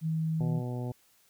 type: tone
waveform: sine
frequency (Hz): 160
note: D#3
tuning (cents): +49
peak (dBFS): -27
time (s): 0.01-0.62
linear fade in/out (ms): 50
type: harmonic tone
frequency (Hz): 123.47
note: B2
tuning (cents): 0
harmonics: 1 / 2 / 3 / 4 / 5 / 6 / 7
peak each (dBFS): -33 / -39 / -43 / -45 / -47 / -49 / -50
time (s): 0.4-0.92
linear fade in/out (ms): 5
effects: white hiss -65 dBFS RMS until 1.29 s